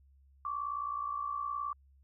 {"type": "tone pair together", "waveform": "sine", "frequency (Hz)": [1100, 1159.2], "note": ["C#6", "D6"], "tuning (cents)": [-14, -23], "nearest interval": "minor second", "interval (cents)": 91, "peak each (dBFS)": [-39, -35], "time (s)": [0.45, 1.73], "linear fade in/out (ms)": 2, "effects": ["added 68 Hz sine -60 dBFS peak until 2.03 s"]}